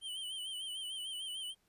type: tone with vibrato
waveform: square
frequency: 3066 Hz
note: G7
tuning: 39 cents flat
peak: -40 dBFS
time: 0.01-1.55 s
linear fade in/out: 50 ms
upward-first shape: sine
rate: 6.7 Hz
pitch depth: 69 cents each way
effects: pink hiss -75 dBFS RMS until 1.68 s + resampled to 32000 Hz